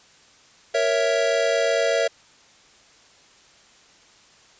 square chord, A# diminished, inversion none, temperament equal, 466.2 / 554.4 / 659.3 Hz, A#4 / C#5 / E5, 0 / 0 / 0 cents, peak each -25 / -24 / -23 dBFS, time 0.74-2.08 s, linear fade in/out 10 ms, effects white hiss -53 dBFS RMS until 4.59 s + resampled to 16000 Hz

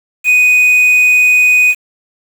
triangle tone with quantisation, 2489 Hz, D#7, in tune, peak -4 dBFS, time 0.24-1.75 s, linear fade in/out 50 ms, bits 5, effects none

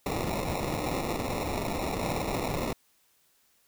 white noise with sample-and-hold, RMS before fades -31 dBFS, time 0.06-2.73 s, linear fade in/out 2 ms, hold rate 1575 Hz, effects white hiss -67 dBFS RMS until 3.67 s

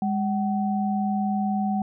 sine tone pair together, 204 / 756 Hz, G#3 / F#5, -31 / +37 cents, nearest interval octave + major seventh, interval 2268 cents, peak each -23 / -27 dBFS, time 0.02-1.82 s, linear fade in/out 2 ms, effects none

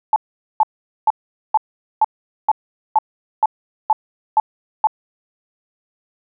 sine tone bursts, 868 Hz, A5, 24 cents flat, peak -9 dBFS, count 11, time 0.13-4.871 s, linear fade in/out 2 ms, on 31 ms, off 440 ms, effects none

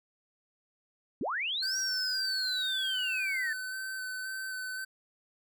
sine linear two-way sweep, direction up then down, 168.1 to 5750 to 1732 Hz, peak -30 dBFS, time 1.21-3.53 s, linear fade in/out 2 ms, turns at 1.77 s
square tone with vibrato, 1527 Hz, G6, 46 cents flat, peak -36 dBFS, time 1.62-4.85 s, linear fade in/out 10 ms, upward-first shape square, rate 1.9 Hz, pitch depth 14 cents each way
effects none

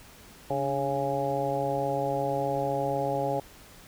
harmonic tone with a mistuned harmonic, 138.1 Hz, C#3, 6 cents flat, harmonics 1 / 2 / 3 / 4 / 5 / 6, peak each -35 / -36 / -34 / -30 / -33 / -32 dBFS, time 0.5-3.4 s, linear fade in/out 5 ms, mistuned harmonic 2, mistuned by +72 cents, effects pink hiss -51 dBFS RMS until 3.87 s

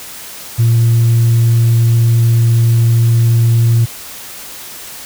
sine tone, 115.9 Hz, A#2, 10 cents flat, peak -5 dBFS, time 0.58-3.86 s, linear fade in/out 20 ms, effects tanh soft clip ceiling -5 dBFS + white hiss -30 dBFS RMS until 5.05 s

